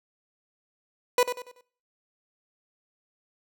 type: tone with echo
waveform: 30% pulse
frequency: 493.9 Hz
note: B4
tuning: in tune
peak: -15 dBFS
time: 1.18-1.23 s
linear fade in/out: 2 ms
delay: 95 ms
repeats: 4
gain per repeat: -9 dB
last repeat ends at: 1.61 s
effects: noise-tail reverb RT60 0.5 s tail -21 dB re dry